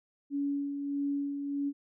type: tone with tremolo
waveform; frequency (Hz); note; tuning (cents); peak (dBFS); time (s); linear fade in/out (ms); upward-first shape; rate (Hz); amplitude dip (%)
sine; 282.8; C#4; +35; -28; 0.3-1.73; 50; sine; 1.6; 45
effects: none